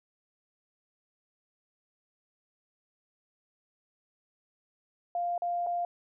sine tone with dropouts, 698.5 Hz, F5, in tune, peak -28 dBFS, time 5.15-5.85 s, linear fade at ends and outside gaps 2 ms, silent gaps 5.379-5.42 / 5.665-5.669 s, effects none

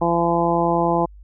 harmonic tone, 170 Hz, F3, 46 cents flat, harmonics 1 / 2 / 3 / 4 / 5 / 6, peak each -24 / -22 / -24 / -23 / -22 / -25 dBFS, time 0.01-1.06 s, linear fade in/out 10 ms, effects added 50 Hz sine -40 dBFS peak until 1.23 s

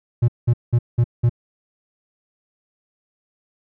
triangle tone bursts, 119.1 Hz, A#2, 38 cents sharp, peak -10 dBFS, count 5, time 0.22-1.295 s, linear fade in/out 10 ms, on 63 ms, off 190 ms, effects none

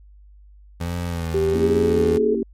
25% pulse tone with vibrato, 84.4 Hz, E2, 41 cents sharp, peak -20 dBFS, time 0.8-2.18 s, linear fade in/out 10 ms, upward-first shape sine, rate 1.3 Hz, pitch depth 61 cents each way
sine tone with pitch glide, 391.1 to 426.5 Hz, G4 to G#4, -4 to +46 cents, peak -17 dBFS, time 1.34-2.35 s, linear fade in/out 5 ms, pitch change +150 cents, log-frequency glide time 1.5-1.93 s
sine chord, A# diminished seventh, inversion none, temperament equal, 233.1 / 277.2 / 329.6 / 392 Hz, A#3 / C#4 / E4 / G4, 0 / 0 / 0 / 0 cents, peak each -24 / -29 / -28 / -23 dBFS, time 1.54-2.43 s, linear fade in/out 2 ms
effects added 50 Hz sine -44 dBFS peak until 2.53 s + MP3 64 kbps

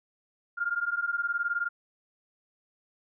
sine beating tone pair, 1396 / 1415 Hz, F6 / F6, -1 / +22 cents, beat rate 19 Hz, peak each -30 dBFS, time 0.57-1.69 s, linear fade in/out 20 ms, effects none

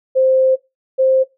sine tone pair in turn, 523.3 / 525.5 Hz, C5 / C5, 0 / +7 cents, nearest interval unison, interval 7 cents, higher second, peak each -10 dBFS, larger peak neither, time 0.15-0.56 / 0.98-1.24 s, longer first, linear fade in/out 20 ms, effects noise-tail reverb RT60 0.2 s tail -18 dB re dry

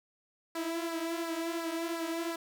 sawtooth tone with flanger, 332 Hz, E4, 12 cents sharp, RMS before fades -35 dBFS, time 0.55-2.36 s, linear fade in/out 5 ms, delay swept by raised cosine 0.3 to 5.4 ms, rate 2.8 Hz, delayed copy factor -0.6, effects none

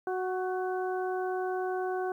harmonic tone with a mistuned harmonic, 370 Hz, F#4, in tune, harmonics 1 / 2 / 3 / 4, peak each -31 / -34 / -43 / -41 dBFS, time 0.07-2.12 s, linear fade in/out 2 ms, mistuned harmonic 4, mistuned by +24 cents, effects 11-bit

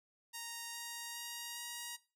5% pulse tone with pitch steps, 932.3 / 938.2 / 944.2 / 950.2 Hz, A#5 / A#5 / A#5 / A#5, 0 / +11 / +22 / +33 cents, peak -31 dBFS, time 0.33-1.97 s, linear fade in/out 20 ms, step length 410 ms, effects noise-tail reverb RT60 0.3 s tail -17 dB re dry

